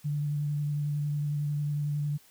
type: tone with vibrato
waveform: sine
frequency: 146.83 Hz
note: D3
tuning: in tune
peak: -27 dBFS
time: 0.04-2.18 s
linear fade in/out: 20 ms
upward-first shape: sine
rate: 11 Hz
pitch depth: 16 cents each way
effects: white hiss -59 dBFS RMS until 2.3 s